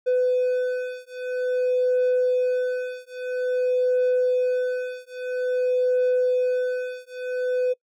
triangle beating tone pair, 502 / 502.5 Hz, B4 / B4, +28 / +30 cents, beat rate 0.5 Hz, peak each -21 dBFS, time 0.06-7.74 s, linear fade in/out 20 ms, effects noise-tail reverb RT60 0.1 s tail -25 dB re dry + tanh soft clip ceiling -12 dBFS

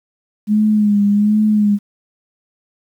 sine tone with vibrato, 208.5 Hz, G#3, 7 cents sharp, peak -10 dBFS, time 0.47-1.79 s, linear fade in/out 50 ms, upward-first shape sine, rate 1.3 Hz, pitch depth 47 cents each way, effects 8-bit

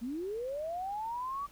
sine linear sweep, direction up, 220 to 1164 Hz, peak -34 dBFS, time 0.01-1.47 s, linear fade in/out 20 ms, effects added 50 Hz sine -61 dBFS peak until 1.51 s + pink hiss -59 dBFS RMS until 1.51 s

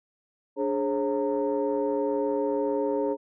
sine tone cluster, 291.3 / 418.2 / 540 / 918 Hz, D4 / G#4 / C#5 / A#5, -14 / +12 / -45 / -27 cents, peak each -29 / -27 / -28 / -34 dBFS, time 0.56-3.17 s, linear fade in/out 50 ms, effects tanh soft clip ceiling -15 dBFS

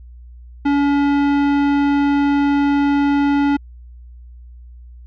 sine tone with tanh clipping, 284.2 Hz, C#4, 43 cents sharp, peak -15 dBFS, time 0.65-3.57 s, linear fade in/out 10 ms, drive 17 dB, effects added 60 Hz sine -36 dBFS peak until 5.06 s

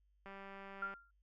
click train, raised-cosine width 0.5 ms, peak -37 dBFS, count 134, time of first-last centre 0.26-0.939 s, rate 196 Hz
sine tone with exponential decay, 1389 Hz, F6, 10 cents flat, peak -34 dBFS, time 0.82-1.11 s, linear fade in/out 5 ms, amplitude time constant 61 ms
effects added 50 Hz sine -70 dBFS peak until 1.22 s

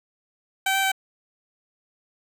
15% pulse tone with pitch steps, 771 / 777 / 770 Hz, G5 / G5 / G5, -29 / -16 / -31 cents, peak -14 dBFS, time 0.66-0.918 s, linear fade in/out 5 ms, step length 86 ms, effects none

